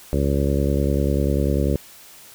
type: harmonic tone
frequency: 70.1 Hz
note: C#2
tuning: 20 cents sharp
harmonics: 1 / 2 / 3 / 4 / 5 / 6 / 7 / 8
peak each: -21 / -24 / -26 / -27 / -28 / -29 / -29 / -30 dBFS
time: 0.13-1.76 s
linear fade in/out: 0 ms
effects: white hiss -45 dBFS RMS until 2.34 s